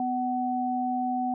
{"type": "tone pair together", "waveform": "sine", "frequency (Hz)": [250.6, 751], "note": ["B3", "F#5"], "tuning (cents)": [25, 26], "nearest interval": "octave + perfect fifth", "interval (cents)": 1901, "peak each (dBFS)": [-29, -27], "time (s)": [0, 1.34], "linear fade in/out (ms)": 2, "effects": []}